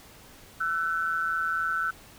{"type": "tone pair together", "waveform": "sine", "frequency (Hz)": [1337.2, 1501], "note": ["E6", "F#6"], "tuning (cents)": [24, 24], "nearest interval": "major second", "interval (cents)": 200, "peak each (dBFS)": -28, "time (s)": [0.6, 1.91], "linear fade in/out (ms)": 10, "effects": ["pink hiss -51 dBFS RMS until 2.18 s"]}